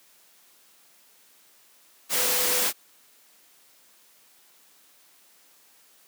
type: tone in noise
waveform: sine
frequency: 496.4 Hz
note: B4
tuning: 9 cents sharp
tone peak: -33 dBFS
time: 2.14-2.68 s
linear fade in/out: 50 ms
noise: white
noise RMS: -24 dBFS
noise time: 2.09-2.73 s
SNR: -12 dB
effects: white hiss -58 dBFS RMS until 6.07 s + high-pass 200 Hz 12 dB/octave